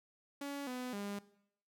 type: tone with pitch steps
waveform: sawtooth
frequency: 282.4 / 251 / 202.2 Hz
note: C#4 / B3 / G#3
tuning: +32 / +28 / -46 cents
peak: -36 dBFS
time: 0.41-1.19 s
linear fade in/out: 5 ms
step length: 260 ms
effects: noise-tail reverb RT60 0.7 s tail -18 dB re dry